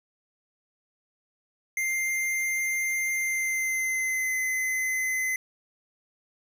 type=tone with pitch glide; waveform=square; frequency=2098 to 2043 Hz; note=C7 to C7; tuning=+4 to -42 cents; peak=-26 dBFS; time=1.77-5.36 s; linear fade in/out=2 ms; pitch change=-46 cents; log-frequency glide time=3.16-4.36 s; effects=none